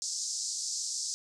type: band-pass noise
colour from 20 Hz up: pink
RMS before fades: -35 dBFS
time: 0.02-1.14 s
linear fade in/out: 0 ms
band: 4800 to 8000 Hz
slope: 48 dB/octave
effects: none